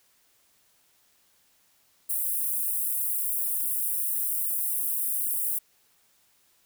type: high-pass noise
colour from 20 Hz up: white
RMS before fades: -28 dBFS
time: 2.09-5.59 s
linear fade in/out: 10 ms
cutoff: 9200 Hz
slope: 48 dB/octave
effects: white hiss -65 dBFS RMS until 6.65 s